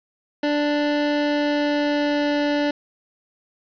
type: tone with pitch glide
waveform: 25% pulse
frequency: 293.7 to 291.8 Hz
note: D4 to D4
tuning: 0 to -11 cents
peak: -15 dBFS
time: 0.43-2.71 s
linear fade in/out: 5 ms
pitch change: -11 cents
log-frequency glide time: 1.04-2.35 s
effects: resampled to 11025 Hz + 7-bit